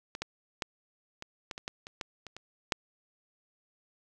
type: clicks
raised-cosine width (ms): 0.2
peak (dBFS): -21 / -16 / -14 / -23 / -20 / -23 / -18 / -26 / -18 / -26 / -26 / -9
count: 12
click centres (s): 0.151 / 0.22 / 0.622 / 1.224 / 1.512 / 1.579 / 1.679 / 1.869 / 2.012 / 2.267 / 2.366 / 2.722
effects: none